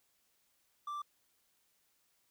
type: tone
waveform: triangle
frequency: 1174.7 Hz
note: D6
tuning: in tune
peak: -36 dBFS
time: 0.87-1.02 s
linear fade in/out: 5 ms
effects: white hiss -75 dBFS RMS until 2.3 s